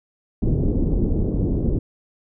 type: low-pass noise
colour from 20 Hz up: pink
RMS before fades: -20 dBFS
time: 0.42-1.79 s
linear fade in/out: 5 ms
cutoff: 400 Hz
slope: 24 dB/octave
effects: none